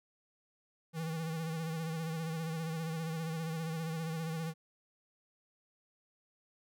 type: tone with vibrato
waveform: square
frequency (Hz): 162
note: E3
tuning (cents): -30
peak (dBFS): -36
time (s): 0.93-4.54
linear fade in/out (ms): 50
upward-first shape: sine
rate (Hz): 15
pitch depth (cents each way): 47
effects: none